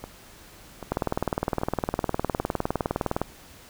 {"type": "two click trains", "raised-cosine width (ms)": 1, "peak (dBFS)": [-21, -10], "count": [4, 46], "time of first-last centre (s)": [[0.04, 2.402], [0.92, 3.216]], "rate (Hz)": [1.27, 19.6], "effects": ["pink hiss -49 dBFS RMS until 3.69 s"]}